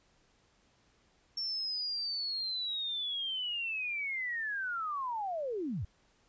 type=linear sweep; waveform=sine; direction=down; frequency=5460 to 69.3 Hz; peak=-33 dBFS; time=1.37-5.85 s; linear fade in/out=5 ms; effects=pink hiss -69 dBFS RMS until 6.28 s + resampled to 16000 Hz